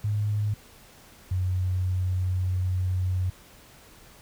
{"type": "tone pair in turn", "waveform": "sine", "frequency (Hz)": [104.6, 91.93], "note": ["G#2", "F#2"], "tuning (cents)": [13, -11], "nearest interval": "major second", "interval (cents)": 224, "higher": "first", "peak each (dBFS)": -23, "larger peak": "neither", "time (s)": [[0.04, 0.54], [1.31, 3.3]], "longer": "second", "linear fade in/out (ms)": 5, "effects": ["pink hiss -52 dBFS RMS until 4.21 s"]}